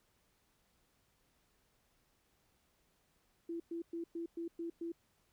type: tone bursts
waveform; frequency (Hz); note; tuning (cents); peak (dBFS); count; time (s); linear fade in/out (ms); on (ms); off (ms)
sine; 336; E4; +33; -38; 7; 3.49-4.92; 5; 110; 110
effects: pink hiss -75 dBFS RMS until 5.32 s